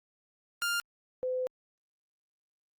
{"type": "tone pair in turn", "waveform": ["sawtooth", "sine"], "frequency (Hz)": [1401, 509.3], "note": ["F6", "C5"], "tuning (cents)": [5, -47], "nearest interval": "octave + tritone", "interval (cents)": 1752, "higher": "first", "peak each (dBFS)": [-25, -29], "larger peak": "first", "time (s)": [[0.62, 0.8], [1.23, 1.47]], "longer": "second", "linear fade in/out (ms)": 0, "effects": ["Opus 48 kbps"]}